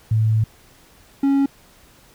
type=tone pair in turn; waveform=sine / triangle; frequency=110 / 276.4 Hz; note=A2 / C#4; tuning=0 / -5 cents; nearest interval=octave + major third; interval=1595 cents; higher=second; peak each=-14 / -12 dBFS; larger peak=second; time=0.11-0.44 / 1.23-1.46 s; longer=first; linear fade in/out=5 ms; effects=pink hiss -51 dBFS RMS until 2.14 s